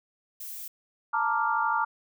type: noise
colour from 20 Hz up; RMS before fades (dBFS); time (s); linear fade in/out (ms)
violet; -39; 0.4-0.68; 5
type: chord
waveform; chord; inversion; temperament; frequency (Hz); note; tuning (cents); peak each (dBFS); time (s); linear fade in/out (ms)
sine; Bb major seventh; third; equal; 880 / 932.3 / 1174.7 / 1396.9; A5 / Bb5 / D6 / F6; 0 / 0 / 0 / 0; -29; 1.13-1.85; 10
effects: none